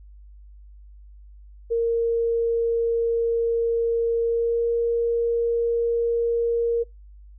sine tone with pitch glide, 463.4 to 467.4 Hz, A#4 to A#4, -10 to +5 cents, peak -19 dBFS, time 1.7-6.84 s, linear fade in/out 20 ms, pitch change +15 cents, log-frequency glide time 4.23-4.65 s, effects noise-tail reverb RT60 0.2 s tail -26 dB re dry + added 50 Hz sine -43 dBFS peak until 7.38 s

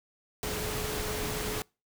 sine tone in noise, 426.4 Hz, G#4, 46 cents sharp, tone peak -37 dBFS, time 0.43-1.62 s, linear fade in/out 0 ms, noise pink, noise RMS -34 dBFS, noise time 0.43-1.62 s, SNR -6 dB, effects noise-tail reverb RT60 0.3 s tail -26 dB re dry

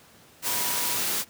sine tone in noise, 972 Hz, B5, 28 cents flat, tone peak -37 dBFS, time 0.43-1 s, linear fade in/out 50 ms, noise white, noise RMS -27 dBFS, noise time 0.42-1.25 s, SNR -13 dB, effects pink hiss -54 dBFS RMS until 1.29 s + high-pass 100 Hz 12 dB/octave

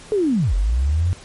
sine linear two-way sweep, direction down then up, 440 to 42.86 to 92.8 Hz, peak -15 dBFS, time 0.12-1.13 s, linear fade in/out 0 ms, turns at 0.54 s, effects pink hiss -42 dBFS RMS until 1.24 s + MP3 48 kbps

